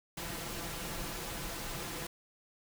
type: noise with comb filter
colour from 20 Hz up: pink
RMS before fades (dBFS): -40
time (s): 0.17-2.07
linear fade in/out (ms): 5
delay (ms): 5.9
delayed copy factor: +0.5
effects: none